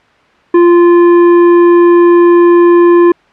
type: tone with tanh clipping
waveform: sine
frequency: 346.6 Hz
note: F4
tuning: 13 cents flat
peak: -4 dBFS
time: 0.54-3.12 s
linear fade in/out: 5 ms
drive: 12 dB
effects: white hiss -46 dBFS RMS until 3.32 s + low-pass 2000 Hz 12 dB/octave